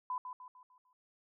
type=tone with echo; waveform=sine; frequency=1004 Hz; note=B5; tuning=28 cents sharp; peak=-34 dBFS; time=0.1-0.18 s; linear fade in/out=2 ms; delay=150 ms; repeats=5; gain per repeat=-7 dB; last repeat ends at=0.93 s; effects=none

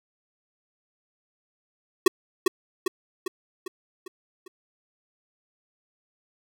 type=tone with echo; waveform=square; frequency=370 Hz; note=F#4; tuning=in tune; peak=-12 dBFS; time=2.06-2.08 s; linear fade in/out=5 ms; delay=400 ms; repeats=6; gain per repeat=-5 dB; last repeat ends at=4.48 s; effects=none

